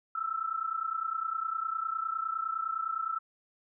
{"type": "tone pair together", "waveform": "sine", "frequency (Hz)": [1307.2, 1337], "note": ["E6", "E6"], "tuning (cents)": [-15, 24], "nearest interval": "unison", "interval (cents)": 39, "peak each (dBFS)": [-33, -34], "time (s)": [0.15, 3.19], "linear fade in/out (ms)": 5, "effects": []}